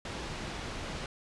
pink low-pass noise, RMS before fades -39 dBFS, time 0.05-1.06 s, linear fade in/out 2 ms, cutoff 5100 Hz, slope 12 dB/octave, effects resampled to 24000 Hz

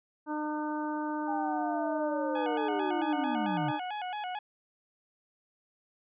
harmonic tone, 302.6 Hz, D#4, 48 cents flat, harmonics 1 / 2 / 3 / 4 / 5, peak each -33 / -41 / -36 / -43 / -44 dBFS, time 0.26-3.8 s, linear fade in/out 50 ms
sine linear sweep, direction down, 825 to 130.81 Hz, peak -32 dBFS, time 1.27-3.72 s, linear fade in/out 20 ms
40% pulse tone with vibrato, 784 Hz, G5, in tune, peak -33 dBFS, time 2.35-4.39 s, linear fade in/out 5 ms, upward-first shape square, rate 4.5 Hz, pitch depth 120 cents each way
effects resampled to 8000 Hz

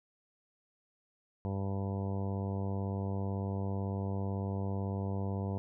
harmonic tone, 98 Hz, G2, in tune, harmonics 1 / 2 / 3 / 4 / 5 / 6 / 7 / 8 / 9 / 10, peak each -34 / -38 / -46 / -45 / -45 / -50 / -48 / -54 / -50 / -53 dBFS, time 1.45-5.58 s, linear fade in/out 0 ms, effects none

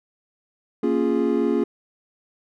triangle chord, Bb minor seventh, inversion none, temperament equal, 233.1 / 277.2 / 349.2 / 415.3 Hz, Bb3 / Db4 / F4 / Ab4, 0 / 0 / 0 / 0 cents, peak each -22 dBFS, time 0.83-1.64 s, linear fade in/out 5 ms, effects none

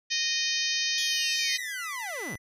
harmonic tone, 618 Hz, D#5, 12 cents flat, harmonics 3 / 4 / 5 / 6 / 7 / 8 / 9 / 10, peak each -34 / -34 / -34 / -34 / -34 / -34 / -34 / -34 dBFS, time 0.1-1.58 s, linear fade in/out 20 ms
sawtooth linear sweep, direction down, 3427 to 78.8 Hz, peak -32 dBFS, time 0.98-2.36 s, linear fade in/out 0 ms
square tone, 1991 Hz, B6, 14 cents sharp, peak -36 dBFS, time 1.47-2.38 s, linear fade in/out 50 ms
effects resampled to 32000 Hz

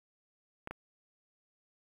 clicks, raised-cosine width 0.5 ms, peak -25 dBFS, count 2, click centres 0.674 / 0.71 s, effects 9-bit

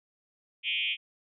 sine tone with frequency modulation, 2786 Hz, F7, 5 cents flat, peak -27 dBFS, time 0.63-0.97 s, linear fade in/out 50 ms, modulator 170 Hz, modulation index 3.1, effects none

